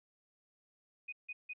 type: tone bursts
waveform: sine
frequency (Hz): 2489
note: D#7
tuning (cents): 0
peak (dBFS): -40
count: 3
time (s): 1.08-1.535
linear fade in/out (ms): 10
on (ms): 45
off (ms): 160
effects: none